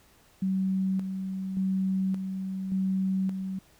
sine tone with tremolo, 190.1 Hz, F#3, 47 cents sharp, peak -24 dBFS, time 0.42-3.59 s, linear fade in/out 5 ms, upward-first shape square, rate 0.87 Hz, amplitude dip 50%, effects pink hiss -60 dBFS RMS until 3.79 s

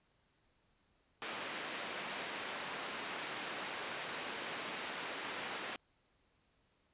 white band-pass noise, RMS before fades -43 dBFS, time 1.22-5.76 s, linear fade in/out 0 ms, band 210 to 2700 Hz, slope 12 dB/octave, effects pink hiss -75 dBFS RMS until 6.93 s + resampled to 8000 Hz

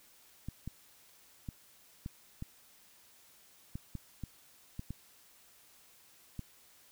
clicks, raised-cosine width 5 ms, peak -27 dBFS, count 11, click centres 0.486 / 0.676 / 1.488 / 2.061 / 2.424 / 3.755 / 3.953 / 4.237 / 4.794 / 4.906 / 6.393 s, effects white hiss -62 dBFS RMS until 6.91 s

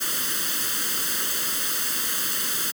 white noise with comb filter, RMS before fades -25 dBFS, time 0-2.72 s, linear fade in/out 20 ms, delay 0.63 ms, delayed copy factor +0.85, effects high-pass 200 Hz 12 dB/octave

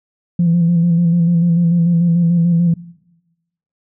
sine tone with vibrato, 170.4 Hz, F3, 42 cents flat, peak -9 dBFS, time 0.39-2.74 s, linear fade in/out 5 ms, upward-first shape square, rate 6.8 Hz, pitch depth 34 cents each way, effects noise-tail reverb RT60 1.0 s tail -20 dB re dry + tanh soft clip ceiling -6 dBFS

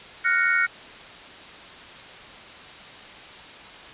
sine chord, Gb major seventh, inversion third, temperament equal, 1396.9 / 1480 / 1864.7 / 2217 Hz, F6 / Gb6 / Bb6 / Db7, 0 / 0 / 0 / 0 cents, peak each -24 dBFS, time 0.24-0.67 s, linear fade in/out 20 ms, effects white hiss -42 dBFS RMS until 3.93 s + resampled to 8000 Hz

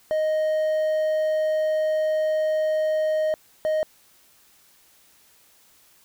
triangle tone pair in turn, 622.3 / 622.3 Hz, D#5 / D#5, 0 / 0 cents, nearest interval unison, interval 0 cents, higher neither, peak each -18 dBFS, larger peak neither, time 0.11-3.34 / 3.65-3.83 s, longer first, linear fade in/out 0 ms, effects white hiss -57 dBFS RMS until 6.04 s

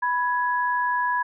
sine tone pair together, 987.8 / 1669.8 Hz, B5 / G#6, 0 / +9 cents, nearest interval major sixth, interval 909 cents, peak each -22 / -26 dBFS, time 0.02-1.23 s, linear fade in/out 10 ms, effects none

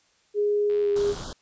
sine tone with pitch glide, 413.8 to 406.9 Hz, G#4 to G#4, -6 to -35 cents, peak -20 dBFS, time 0.34-1.15 s, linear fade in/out 50 ms, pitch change -29 cents, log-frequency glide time 0.81-0.89 s
click train, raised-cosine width 0.3 ms, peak -30 dBFS, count 47, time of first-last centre 0.7-1.234 s, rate 86.1 Hz
pink band-stop noise, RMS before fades -36 dBFS, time 0.96-1.33 s, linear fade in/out 2 ms, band 1600 to 3000 Hz, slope 96 dB/octave
effects white hiss -64 dBFS RMS until 1.41 s + resampled to 16000 Hz

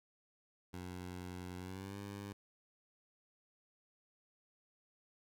15% pulse tone with pitch glide, 90.2 to 100.66 Hz, F#2 to G2, -44 to +46 cents, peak -38 dBFS, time 0.73-2.33 s, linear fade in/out 10 ms, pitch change +190 cents, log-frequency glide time 1.57-1.98 s, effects none

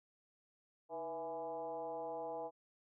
sine tone with frequency modulation, 659.3 Hz, E5, in tune, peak -40 dBFS, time 0.89-2.51 s, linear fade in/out 50 ms, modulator 172 Hz, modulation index 1.4, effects none

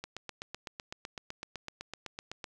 click train, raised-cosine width 0.2 ms, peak -22 dBFS, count 20, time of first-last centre 0.04-2.442 s, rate 7.91 Hz, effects none

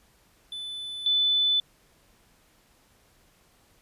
triangle / sine tone pair in turn, 3500 / 3500 Hz, A7 / A7, -10 / -10 cents, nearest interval unison, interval 0 cents, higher neither, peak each -32 / -20 dBFS, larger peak second, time 0.52-1.06 / 1.06-1.6 s, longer neither, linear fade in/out 2 ms, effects pink hiss -62 dBFS RMS until 3.81 s + resampled to 32000 Hz

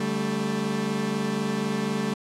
30% pulse chord, D suspended fourth, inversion none, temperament equal with one note detuned, 143.81 / 196 / 220 Hz, D3 / G3 / A3, -36 / 0 / 0 cents, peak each -31 / -26 / -25 dBFS, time 0-2.14 s, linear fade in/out 5 ms, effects low-pass 9000 Hz 12 dB/octave

